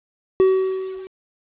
triangle tone with level ramp, 378.5 Hz, F#4, 39 cents sharp, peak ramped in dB -8 to -31 dBFS, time 0.4-1.07 s, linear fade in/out 0 ms, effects resampled to 8000 Hz + 8-bit

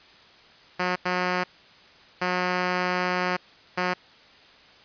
5% pulse tone bursts at uneven times, 180.9 Hz, F#3, 39 cents flat, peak -12 dBFS, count 4, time 0.79-0.96 / 1.05-1.44 / 2.21-3.37 / 3.77-3.94 s, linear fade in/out 10 ms, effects white hiss -52 dBFS RMS until 4.84 s + resampled to 11025 Hz

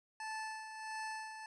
25% pulse tone with tremolo, 875 Hz, A5, 10 cents flat, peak -36 dBFS, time 0.2-1.46 s, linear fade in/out 2 ms, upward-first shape sine, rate 1.5 Hz, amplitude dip 55%, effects resampled to 22050 Hz

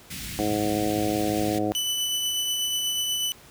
pink band-stop noise, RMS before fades -34 dBFS, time 0.1-1.59 s, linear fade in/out 10 ms, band 250 to 1900 Hz, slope 24 dB/octave
harmonic tone, 105.3 Hz, G#2, 24 cents sharp, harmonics 1 / 2 / 3 / 4 / 5 / 6 / 7, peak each -34 / -32 / -26 / -32 / -31 / -34 / -31 dBFS, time 0.39-1.72 s, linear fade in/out 0 ms
sawtooth tone with tremolo, 2988 Hz, F#7, 16 cents sharp, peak -20 dBFS, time 1.75-3.32 s, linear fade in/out 0 ms, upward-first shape triangle, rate 8.2 Hz, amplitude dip 30%
effects pink hiss -50 dBFS RMS until 3.5 s + high-pass 60 Hz 12 dB/octave

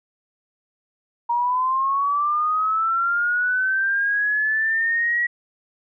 sine linear sweep, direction up, 940 to 1927 Hz, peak -18 dBFS, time 1.29-5.27 s, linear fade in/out 10 ms, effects none

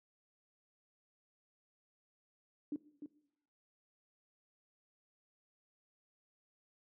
sine tone with echo, 293.7 Hz, D4, in tune, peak -35 dBFS, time 2.72-2.76 s, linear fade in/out 2 ms, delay 300 ms, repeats 1, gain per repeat -8 dB, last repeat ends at 3.06 s, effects noise-tail reverb RT60 0.8 s tail -19 dB re dry + high-pass 150 Hz 12 dB/octave

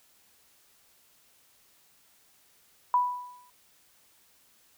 sine tone with exponential decay, 987 Hz, B5, 1 cent flat, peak -18 dBFS, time 2.94-3.5 s, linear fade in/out 1 ms, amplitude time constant 120 ms, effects white hiss -63 dBFS RMS until 4.77 s

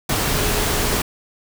sine tone in noise, 420.4 Hz, G#4, 21 cents sharp, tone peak -29 dBFS, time 0.27-0.97 s, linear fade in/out 5 ms, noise pink, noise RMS -20 dBFS, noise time 0.09-1.02 s, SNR -12 dB, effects none

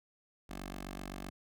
10% pulse tone with notch filter, 47.73 Hz, G1, 45 cents flat, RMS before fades -44 dBFS, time 0.49-1.3 s, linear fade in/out 10 ms, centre 100 Hz, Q 0.61, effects none

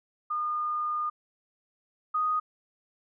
sine tone pair in turn, 1218 / 1242.9 Hz, D#6 / D#6, -37 / -2 cents, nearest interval unison, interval 35 cents, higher second, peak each -27 / -24 dBFS, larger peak second, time 0.3-1.1 / 2.14-2.4 s, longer first, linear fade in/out 10 ms, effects none

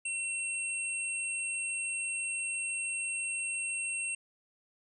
sine tone pair together, 2713 / 8507 Hz, E7 / C9, +49 / +28 cents, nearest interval octave + minor sixth, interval 1979 cents, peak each -34 / -36 dBFS, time 0.05-4.15 s, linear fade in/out 5 ms, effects none

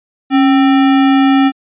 sine tone with sample-and-hold, 273.7 Hz, C#4, 22 cents flat, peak -6 dBFS, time 0.3-1.52 s, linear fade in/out 50 ms, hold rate 1050 Hz, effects resampled to 8000 Hz

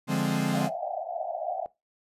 45% pulse chord, D half-diminished seventh, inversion none, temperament equal, 146.83 / 174.61 / 207.7 / 261.6 Hz, D3 / F3 / Ab3 / C4, 0 / 0 / 0 / 0 cents, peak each -30 dBFS, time 0.07-0.7 s, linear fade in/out 50 ms
pink band-pass noise, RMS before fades -33 dBFS, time 0.54-1.66 s, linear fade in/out 0 ms, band 620 to 760 Hz, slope 96 dB/octave
effects noise-tail reverb RT60 0.2 s tail -18 dB re dry + resampled to 32000 Hz

